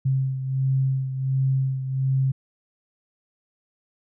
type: beating tone pair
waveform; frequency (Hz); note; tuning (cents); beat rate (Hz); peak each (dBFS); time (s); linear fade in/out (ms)
sine; 132.9 / 134.3; C3 / C3; +27 / +46; 1.4; -21 / -28; 0.05-2.32; 10
effects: none